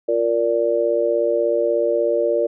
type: chord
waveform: sine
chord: Bb major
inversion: second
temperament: just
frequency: 349.6 / 466.2 / 582.7 Hz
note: F4 / Bb4 / D5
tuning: +2 / 0 / -14 cents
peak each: -23 / -20 / -19 dBFS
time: 0.08-2.47 s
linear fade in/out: 10 ms
effects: none